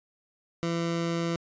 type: tone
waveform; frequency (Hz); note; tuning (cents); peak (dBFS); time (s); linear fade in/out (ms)
20% pulse; 168.3; E3; +36; -22; 0.63-1.36; 0
effects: resampled to 16000 Hz